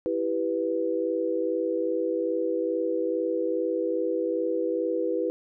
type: chord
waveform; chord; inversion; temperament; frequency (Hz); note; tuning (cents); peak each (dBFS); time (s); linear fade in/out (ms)
sine; E minor; none; equal; 329.6 / 392 / 493.9; E4 / G4 / B4; 0 / 0 / 0; -29 / -30 / -27; 0.06-5.3; 0
effects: none